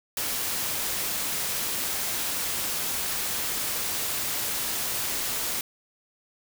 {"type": "noise", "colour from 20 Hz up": "white", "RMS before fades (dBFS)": -29, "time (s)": [0.17, 5.61], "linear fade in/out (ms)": 2, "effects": []}